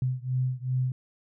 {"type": "beating tone pair", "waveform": "sine", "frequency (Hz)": [127, 129.6], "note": ["B2", "C3"], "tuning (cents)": [49, -16], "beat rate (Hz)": 2.6, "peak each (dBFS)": [-28, -29], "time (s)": [0.02, 0.92], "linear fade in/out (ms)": 2, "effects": []}